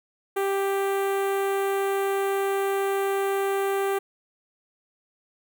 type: tone with notch filter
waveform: sawtooth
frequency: 393 Hz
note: G4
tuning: 4 cents sharp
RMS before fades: -25 dBFS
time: 0.36-3.99 s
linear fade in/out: 10 ms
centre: 5000 Hz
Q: 0.53
effects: none